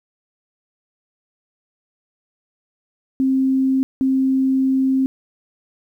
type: tone bursts at uneven times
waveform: sine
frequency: 264.8 Hz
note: C4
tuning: 21 cents sharp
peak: -14 dBFS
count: 2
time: 3.2-3.83 / 4.01-5.06 s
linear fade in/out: 0 ms
effects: 9-bit